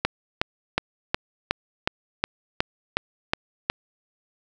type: click train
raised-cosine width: 0.3 ms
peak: -4 dBFS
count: 11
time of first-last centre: 0.05-3.7 s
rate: 2.74 Hz
effects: none